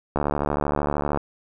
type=click train; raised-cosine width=1 ms; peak=-9 dBFS; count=75; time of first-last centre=0.16-1.174 s; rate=73 Hz; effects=none